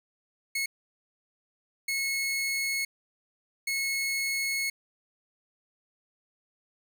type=tone bursts at uneven times; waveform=sawtooth; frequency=2184 Hz; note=C#7; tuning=26 cents flat; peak=-24 dBFS; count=3; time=0.55-0.66 / 1.88-2.85 / 3.67-4.7 s; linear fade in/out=5 ms; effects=none